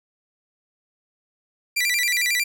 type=tone with vibrato; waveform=sawtooth; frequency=2160 Hz; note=C#7; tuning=45 cents flat; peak=-16 dBFS; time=1.76-2.44 s; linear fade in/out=10 ms; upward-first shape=square; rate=11 Hz; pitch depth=160 cents each way; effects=none